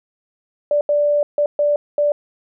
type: tone bursts at uneven times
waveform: sine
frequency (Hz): 586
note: D5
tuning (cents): -4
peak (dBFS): -13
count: 5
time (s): 0.71-0.81 / 0.89-1.23 / 1.38-1.46 / 1.59-1.76 / 1.98-2.12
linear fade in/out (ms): 2
effects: none